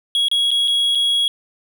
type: tone with dropouts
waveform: triangle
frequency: 3322 Hz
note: G#7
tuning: in tune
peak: -13 dBFS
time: 0.15-1.28 s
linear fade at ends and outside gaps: 1 ms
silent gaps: 0.284-0.314 / 0.507-0.514 / 0.676-0.68 / 0.95-0.954 s
effects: none